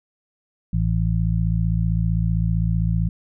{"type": "harmonic tone", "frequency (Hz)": 55.5, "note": "A1", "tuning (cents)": 16, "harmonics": [1, 2, 3], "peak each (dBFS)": [-22, -22, -22], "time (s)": [0.73, 3.09], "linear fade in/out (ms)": 5, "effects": []}